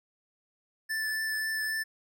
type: tone with vibrato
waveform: square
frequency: 1756 Hz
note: A6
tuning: 4 cents flat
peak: -30 dBFS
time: 0.89-1.84 s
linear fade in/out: 20 ms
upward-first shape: triangle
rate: 3.7 Hz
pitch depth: 13 cents each way
effects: none